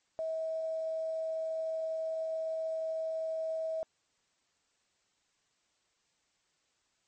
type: tone with quantisation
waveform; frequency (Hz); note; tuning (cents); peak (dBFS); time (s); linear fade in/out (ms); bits
sine; 643; E5; -43; -32; 0.19-3.83; 0; 10
effects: white hiss -75 dBFS RMS until 7.07 s + MP3 32 kbps